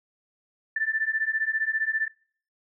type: beating tone pair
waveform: sine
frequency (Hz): 1760 / 1775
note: A6 / A6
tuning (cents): 0 / +15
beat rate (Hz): 15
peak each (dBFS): -27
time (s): 0.76-2.08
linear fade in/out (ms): 5
effects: noise-tail reverb RT60 0.5 s tail -24 dB re dry